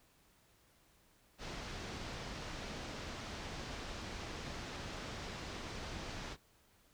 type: low-pass noise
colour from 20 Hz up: pink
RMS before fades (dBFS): -45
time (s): 1.38-6.37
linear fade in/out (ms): 50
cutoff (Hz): 6100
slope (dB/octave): 24
effects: pink hiss -69 dBFS RMS until 6.93 s